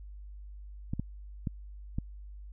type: clicks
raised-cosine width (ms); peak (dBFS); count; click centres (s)
5; -19; 4; 0.935 / 0.996 / 1.472 / 1.985
effects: added 50 Hz sine -43 dBFS peak until 2.52 s